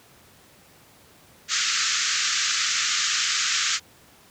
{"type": "band-pass noise", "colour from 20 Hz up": "white", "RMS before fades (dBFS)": -24, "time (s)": [1.48, 3.8], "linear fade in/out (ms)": 50, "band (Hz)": [1200, 7300], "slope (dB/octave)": 96, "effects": ["pink hiss -53 dBFS RMS until 4.3 s", "high-pass 80 Hz 12 dB/octave"]}